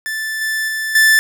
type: tone with level steps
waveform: 45% pulse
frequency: 1758 Hz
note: A6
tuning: 2 cents flat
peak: -20 / -17 / -19 / -8 dBFS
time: 0.06-1.19 s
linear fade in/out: 0 ms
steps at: 0.41 / 0.68 / 0.95 s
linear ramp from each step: 5 ms
effects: none